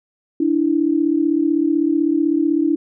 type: tone pair together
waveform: sine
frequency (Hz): 293.1 / 329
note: D4 / E4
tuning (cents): -3 / -3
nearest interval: major second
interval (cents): 200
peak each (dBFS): -17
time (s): 0.4-2.76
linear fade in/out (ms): 5
effects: none